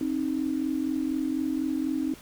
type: tone pair together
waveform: sine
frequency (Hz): 267 / 311.1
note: C4 / D#4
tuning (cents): +35 / 0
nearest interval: minor third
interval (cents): 265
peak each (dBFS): -28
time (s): 0.01-2.14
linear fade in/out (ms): 2
effects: pink hiss -49 dBFS RMS until 2.21 s